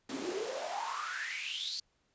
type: noise with high-pass filter sweep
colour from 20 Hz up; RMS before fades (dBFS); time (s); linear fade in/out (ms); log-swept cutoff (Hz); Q
pink; -38; 0.09-1.8; 5; 250 to 4700; 9.7
effects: pink hiss -75 dBFS RMS until 2.14 s + resampled to 16000 Hz